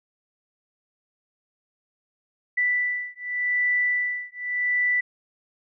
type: beating tone pair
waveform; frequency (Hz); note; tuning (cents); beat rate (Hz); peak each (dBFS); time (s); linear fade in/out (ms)
sine; 1975.5 / 1976.36; B6 / B6; 0 / +1; 0.86; -25; 2.57-5.01; 10
effects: none